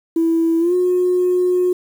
sine tone with pitch glide, 329.6 to 361.5 Hz, E4 to F#4, 0 to -40 cents, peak -12 dBFS, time 0.16-1.73 s, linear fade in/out 5 ms, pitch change +160 cents, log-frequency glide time 0.59-0.74 s, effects tanh soft clip ceiling -9 dBFS + 7-bit

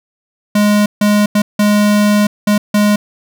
square tone bursts at uneven times, 207.7 Hz, G#3, in tune, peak -9 dBFS, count 6, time 0.55-0.86 / 1.01-1.26 / 1.35-1.42 / 1.59-2.27 / 2.47-2.58 / 2.74-2.96 s, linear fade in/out 5 ms, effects none

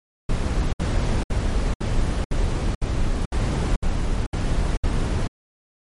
brown noise bursts, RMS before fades -21 dBFS, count 10, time 0.29-5.275 s, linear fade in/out 5 ms, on 440 ms, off 65 ms, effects MP3 48 kbps

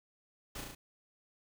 pink noise with echo, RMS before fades -43 dBFS, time 0.55-0.61 s, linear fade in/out 5 ms, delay 35 ms, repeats 4, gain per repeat -2 dB, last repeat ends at 0.75 s, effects none

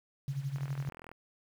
sine tone with tremolo, 137.9 Hz, C#3, 9 cents flat, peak -30 dBFS, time 0.28-0.89 s, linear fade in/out 0 ms, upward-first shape sine, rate 12 Hz, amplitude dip 75%
click train, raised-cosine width 0.5 ms, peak -32 dBFS, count 24, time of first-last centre 0.56-1.116 s, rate 41.4 Hz
effects 9-bit

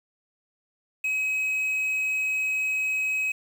triangle tone with quantisation, 2546 Hz, D#7, 39 cents sharp, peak -22 dBFS, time 1.04-3.32 s, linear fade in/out 5 ms, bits 8, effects none

